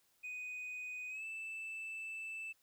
sine tone with pitch glide, 2492 to 2640 Hz, D#7 to E7, +2 to +2 cents, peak -39 dBFS, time 0.23-2.53 s, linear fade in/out 20 ms, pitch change +100 cents, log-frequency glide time 1.09-1.24 s, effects tanh soft clip ceiling -41 dBFS + white hiss -74 dBFS RMS until 2.62 s

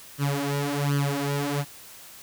sawtooth tone with flanger, 142.2 Hz, C#3, 45 cents sharp, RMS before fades -26 dBFS, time 0.18-1.65 s, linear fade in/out 50 ms, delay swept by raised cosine 0.64 to 4.94 ms, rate 1.3 Hz, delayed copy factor +0.9, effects white hiss -46 dBFS RMS until 2.22 s

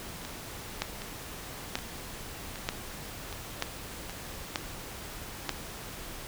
two click trains, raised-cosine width 0.2 ms, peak -11 / -22 dBFS, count 6 / 6, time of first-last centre 0.82-5.493 / 0.25-4.096 s, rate 1.07 / 1.3 Hz, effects pink hiss -42 dBFS RMS until 6.27 s

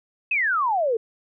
sine exponential sweep, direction down, 2639 to 430.3 Hz, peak -19 dBFS, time 0.31-0.97 s, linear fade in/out 5 ms, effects none

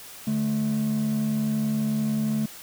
triangle tone pair together, 145.2 / 216.7 Hz, D3 / A3, -19 / -26 cents, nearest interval perfect fifth, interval 693 cents, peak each -27 / -20 dBFS, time 0.27-2.46 s, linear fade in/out 5 ms, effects tanh soft clip ceiling -17 dBFS + white hiss -43 dBFS RMS until 2.62 s

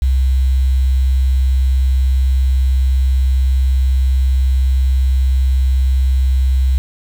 sine tone with quantisation, 65.41 Hz, C2, in tune, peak -10 dBFS, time 0.02-6.78 s, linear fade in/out 0 ms, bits 6, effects none

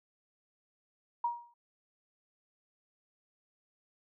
sine tone with exponential decay, 949 Hz, A#5, 31 cents sharp, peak -26 dBFS, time 1.24-1.54 s, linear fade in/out 5 ms, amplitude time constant 64 ms, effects none

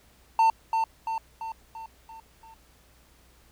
triangle tone with echo, 899 Hz, A5, 37 cents sharp, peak -15 dBFS, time 0.39-0.5 s, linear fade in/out 2 ms, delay 340 ms, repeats 6, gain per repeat -5 dB, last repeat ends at 2.54 s, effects added 60 Hz sine -60 dBFS peak until 3.51 s + pink hiss -60 dBFS RMS until 3.51 s

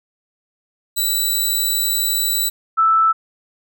10% pulse / sine tone pair in turn, 3951 / 1318.5 Hz, B7 / E6, 0 / 0 cents, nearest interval octave + perfect fifth, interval 1900 cents, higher first, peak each -9 / -11 dBFS, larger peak first, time 0.96-2.5 / 2.77-3.13 s, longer first, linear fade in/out 20 ms, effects none

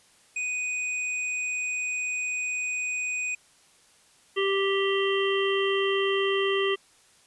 square tone, 2489 Hz, D#7, in tune, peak -28 dBFS, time 0.36-3.35 s, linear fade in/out 5 ms
harmonic tone, 392 Hz, G4, in tune, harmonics 1 / 3 / 5 / 7 / 8, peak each -24 / -32 / -32 / -33 / -32 dBFS, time 4.36-6.76 s, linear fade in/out 20 ms
effects white hiss -59 dBFS RMS until 7.26 s + resampled to 24000 Hz

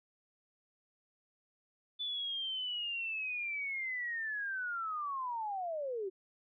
sine linear sweep, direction down, 3500 to 363.3 Hz, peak -35 dBFS, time 1.99-6.1 s, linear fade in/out 20 ms, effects none

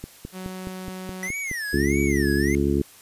click train, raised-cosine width 3 ms, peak -20 dBFS, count 8, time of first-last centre 0.04-1.514 s, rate 4.75 Hz
sawtooth tone, 186.1 Hz, F#3, 10 cents sharp, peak -29 dBFS, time 0.32-1.31 s, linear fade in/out 50 ms
square tone with vibrato, 1944 Hz, B6, 28 cents flat, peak -28 dBFS, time 1.23-2.55 s, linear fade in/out 0 ms, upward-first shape sine, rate 1.6 Hz, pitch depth 270 cents each way
harmonic tone, 70.2 Hz, C#2, 22 cents sharp, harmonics 1 / 2 / 3 / 4 / 5 / 6, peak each -26 / -28 / -26 / -25 / -24 / -30 dBFS, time 1.73-2.82 s, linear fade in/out 5 ms
effects white hiss -49 dBFS RMS until 3.01 s + resampled to 32000 Hz

